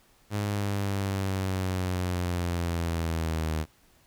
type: linear sweep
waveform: sawtooth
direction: down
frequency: 103.83 to 77.8 Hz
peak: -23 dBFS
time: 0.3-3.66 s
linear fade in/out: 50 ms
effects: pink hiss -62 dBFS RMS until 4.06 s